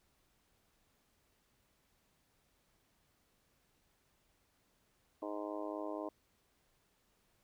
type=harmonic tone; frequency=103.83 Hz; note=G#2; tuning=in tune; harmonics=3 / 4 / 5 / 6 / 7 / 8 / 9 / 10; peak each=-43 / -47 / -48 / -44 / -53 / -53 / -51 / -50 dBFS; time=5.22-6.09 s; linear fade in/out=5 ms; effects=pink hiss -75 dBFS RMS until 7.43 s